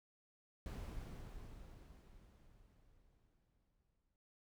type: noise with exponential decay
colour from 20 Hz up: brown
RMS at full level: -44 dBFS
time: 0.66-4.16 s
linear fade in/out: 1 ms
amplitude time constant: 760 ms
effects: none